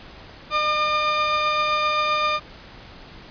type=tone pair together; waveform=sawtooth; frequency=607 / 1206.3 Hz; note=D#5 / D6; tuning=-43 / +46 cents; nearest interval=octave; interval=1189 cents; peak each=-23 / -16 dBFS; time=0.5-2.4 s; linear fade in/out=50 ms; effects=pink hiss -43 dBFS RMS until 3.3 s + resampled to 11025 Hz